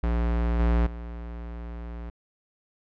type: tone with level steps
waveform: square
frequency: 58.27 Hz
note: A#1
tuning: in tune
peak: -23 / -20 / -35 dBFS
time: 0.03-2.1 s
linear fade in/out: 5 ms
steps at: 0.59 / 0.86 s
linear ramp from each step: 10 ms
effects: low-pass 2000 Hz 12 dB/octave